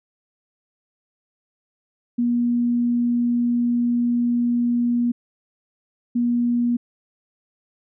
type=tone bursts at uneven times; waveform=sine; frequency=239.8 Hz; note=A#3; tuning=49 cents sharp; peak=-17 dBFS; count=2; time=2.18-5.12 / 6.15-6.77 s; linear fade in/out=10 ms; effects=none